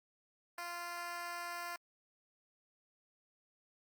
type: tone with high-pass filter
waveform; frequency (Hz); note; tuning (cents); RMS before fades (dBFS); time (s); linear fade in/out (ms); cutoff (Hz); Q
10% pulse; 347.1; F4; -11; -43; 0.58-1.76; 2; 770; 1.1
effects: Opus 32 kbps